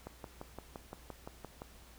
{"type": "click train", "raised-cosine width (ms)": 1, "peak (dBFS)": -29, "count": 10, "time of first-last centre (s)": [0.07, 1.619], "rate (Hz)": 5.81, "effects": ["added 60 Hz sine -58 dBFS peak until 1.98 s", "pink hiss -59 dBFS RMS until 1.98 s"]}